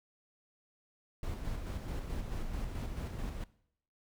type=noise with tremolo; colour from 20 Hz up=brown; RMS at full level=-37 dBFS; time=1.23-3.44 s; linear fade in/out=2 ms; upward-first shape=square; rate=4.6 Hz; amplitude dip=35%; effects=noise-tail reverb RT60 0.7 s tail -20 dB re dry